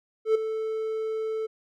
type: tone with ADSR envelope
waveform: triangle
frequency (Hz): 440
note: A4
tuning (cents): 0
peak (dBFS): -14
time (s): 0.25-1.47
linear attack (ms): 100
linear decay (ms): 8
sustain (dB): -11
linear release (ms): 17
effects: none